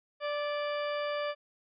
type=harmonic tone with a mistuned harmonic; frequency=587.3 Hz; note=D5; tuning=in tune; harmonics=1 / 2 / 3 / 4 / 5 / 6 / 8; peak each=-32 / -38 / -42 / -44 / -46 / -48 / -50 dBFS; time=0.2-1.35 s; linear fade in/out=50 ms; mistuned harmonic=3; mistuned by=-24 cents; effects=none